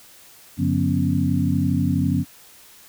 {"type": "tone cluster", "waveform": "sine", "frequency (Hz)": [95.2, 143.4, 180.8, 242.8, 275], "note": ["F#2", "D3", "F#3", "B3", "C#4"], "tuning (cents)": [50, -41, -40, -29, -14], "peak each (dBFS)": -24, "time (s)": [0.57, 2.25], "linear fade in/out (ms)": 50, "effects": ["white hiss -48 dBFS RMS until 2.88 s"]}